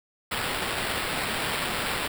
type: noise with sample-and-hold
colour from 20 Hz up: violet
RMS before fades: -29 dBFS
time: 0.31-2.08 s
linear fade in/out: 10 ms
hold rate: 6300 Hz
effects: none